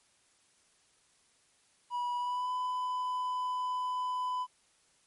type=tone with pitch glide; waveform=triangle; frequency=975 to 1002.4 Hz; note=B5 to B5; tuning=-23 to +25 cents; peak=-29 dBFS; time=1.9-4.47 s; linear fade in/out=50 ms; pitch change=+48 cents; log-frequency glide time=2.17-2.51 s; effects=white hiss -68 dBFS RMS until 5.06 s + MP3 48 kbps